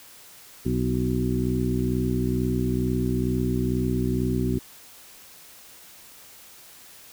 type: harmonic tone with a mistuned harmonic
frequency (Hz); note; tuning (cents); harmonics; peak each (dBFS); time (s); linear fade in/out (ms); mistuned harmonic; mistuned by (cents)
62.2; B1; +13; 1 / 2 / 3 / 4 / 5 / 6; -30 / -27 / -29 / -27 / -33 / -30; 0.65-4.59; 10; 5; +34
effects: white hiss -48 dBFS RMS until 7.12 s